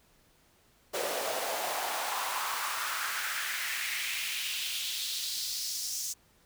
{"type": "noise with high-pass filter sweep", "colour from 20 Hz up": "pink", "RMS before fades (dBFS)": -34, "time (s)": [0.93, 6.14], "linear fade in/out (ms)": 20, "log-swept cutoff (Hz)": [480, 6300], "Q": 2.7, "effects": ["pink hiss -65 dBFS RMS until 6.45 s"]}